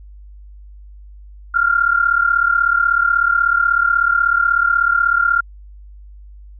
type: tone pair together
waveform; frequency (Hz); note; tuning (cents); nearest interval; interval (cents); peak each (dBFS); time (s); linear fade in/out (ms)
sine; 1377.7 / 1414; F6 / F6; -24 / +21; unison; 45; -15; 1.54-5.41; 10
effects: added 50 Hz sine -36 dBFS peak until 6.59 s